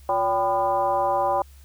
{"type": "tone with frequency modulation", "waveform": "sine", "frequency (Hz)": 784, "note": "G5", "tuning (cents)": 0, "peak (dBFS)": -19, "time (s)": [0.09, 1.42], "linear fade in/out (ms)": 2, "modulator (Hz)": 214, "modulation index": 1.3, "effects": ["added 69 Hz sine -45 dBFS peak until 1.64 s", "white hiss -57 dBFS RMS until 1.64 s"]}